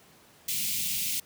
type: band-stop noise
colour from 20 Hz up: white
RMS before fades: -30 dBFS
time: 0.48-1.2 s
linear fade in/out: 5 ms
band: 240 to 2200 Hz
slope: 48 dB/octave
effects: pink hiss -57 dBFS RMS until 1.25 s + high-pass 100 Hz 12 dB/octave

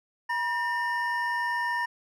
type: tone pair together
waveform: triangle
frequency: 961.4 / 1812 Hz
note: B5 / A#6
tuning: -47 / -50 cents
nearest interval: major seventh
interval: 1097 cents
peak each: -27 dBFS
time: 0.29-1.86 s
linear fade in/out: 10 ms
effects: none

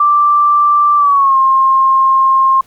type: tone with pitch glide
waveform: sine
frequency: 1174.7 to 1064.8 Hz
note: D6 to C6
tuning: 0 to +30 cents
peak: -6 dBFS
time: 0-2.61 s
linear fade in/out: 5 ms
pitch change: -170 cents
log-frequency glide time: 0.97-1.37 s
effects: pink hiss -49 dBFS RMS until 2.66 s + MP3 96 kbps

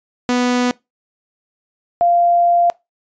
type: tone pair in turn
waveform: sawtooth / sine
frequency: 246.9 / 693.9 Hz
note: B3 / F5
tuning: 0 / -11 cents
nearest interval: octave + tritone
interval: 1789 cents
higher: second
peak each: -10 dBFS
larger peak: neither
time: 0.29-0.71 / 2.01-2.7 s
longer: second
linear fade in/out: 0 ms
effects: noise-tail reverb RT60 0.2 s tail -22 dB re dry + resampled to 16000 Hz

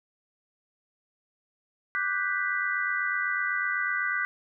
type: chord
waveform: sine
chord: G major seventh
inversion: second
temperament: equal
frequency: 1174.7 / 1480 / 1568 / 1975.5 Hz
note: D6 / F#6 / G6 / B6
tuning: 0 / 0 / 0 / 0 cents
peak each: -34 / -30 / -32 / -30 dBFS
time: 1.95-4.25 s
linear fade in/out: 0 ms
effects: none

